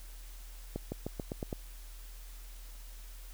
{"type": "accelerating click train", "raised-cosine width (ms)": 2, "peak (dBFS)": -22, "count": 7, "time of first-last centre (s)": [0.76, 1.528], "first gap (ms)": 160, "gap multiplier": 0.91, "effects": ["added 40 Hz sine -45 dBFS peak until 3.33 s", "white hiss -56 dBFS RMS until 3.33 s"]}